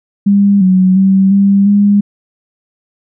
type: tone with pitch steps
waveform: sine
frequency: 200.7 / 186 / 192.4 / 198.3 / 203.3 Hz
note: G3 / F#3 / G3 / G3 / G#3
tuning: +41 / +9 / -32 / +20 / -37 cents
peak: -5 dBFS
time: 0.26-2.01 s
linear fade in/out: 10 ms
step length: 350 ms
effects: none